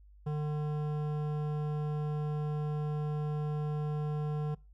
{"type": "tone with hard clipping", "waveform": "sine", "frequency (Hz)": 150, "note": "D3", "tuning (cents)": 37, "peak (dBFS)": -33, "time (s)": [0.26, 4.55], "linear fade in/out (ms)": 10, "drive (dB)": 13, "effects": ["noise-tail reverb RT60 0.3 s tail -23 dB re dry", "added 50 Hz sine -54 dBFS peak until 4.73 s"]}